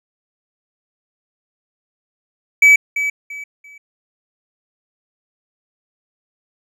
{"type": "tone with echo", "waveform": "triangle", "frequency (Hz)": 2290, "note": "D7", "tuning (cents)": -44, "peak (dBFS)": -4, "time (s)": [2.62, 2.76], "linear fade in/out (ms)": 5, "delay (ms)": 340, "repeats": 3, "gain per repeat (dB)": -11, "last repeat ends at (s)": 3.78, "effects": []}